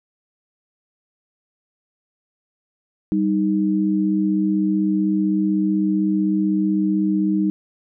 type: tone pair together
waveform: sine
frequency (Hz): 195.25 / 311.1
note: G3 / D#4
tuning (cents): -7 / 0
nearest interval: minor sixth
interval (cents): 807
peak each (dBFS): -19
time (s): 3.12-7.5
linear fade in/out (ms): 0
effects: none